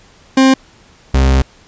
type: tone pair in turn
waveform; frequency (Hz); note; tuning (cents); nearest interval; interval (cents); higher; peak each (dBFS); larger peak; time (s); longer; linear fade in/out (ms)
40% pulse; 264.8 / 66.2; C4 / C2; +21 / +21; 2 octaves; 2400; first; -5 / -7; first; 0.37-0.54 / 1.14-1.42; second; 5
effects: pink hiss -46 dBFS RMS until 1.67 s + resampled to 16000 Hz